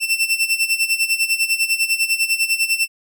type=tone with tremolo; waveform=sawtooth; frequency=2685 Hz; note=E7; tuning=31 cents sharp; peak=-10 dBFS; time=0-2.88 s; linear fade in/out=50 ms; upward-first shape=sine; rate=10 Hz; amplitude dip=80%; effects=none